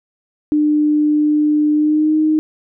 sine tone with pitch glide, 300.1 to 310 Hz, D4 to D#4, +38 to -6 cents, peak -11 dBFS, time 0.52-2.39 s, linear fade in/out 0 ms, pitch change +56 cents, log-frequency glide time 1.72-2.16 s, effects none

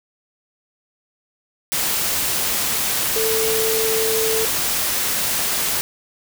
sine tone in noise, 444.1 Hz, A4, 16 cents sharp, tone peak -20 dBFS, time 3.16-4.45 s, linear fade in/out 0 ms, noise white, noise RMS -21 dBFS, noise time 1.72-5.81 s, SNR -2 dB, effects none

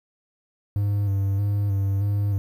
triangle tone with vibrato, 100 Hz, G2, 35 cents sharp, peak -18 dBFS, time 0.76-2.38 s, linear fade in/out 0 ms, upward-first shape square, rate 1.6 Hz, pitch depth 31 cents each way, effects 9-bit

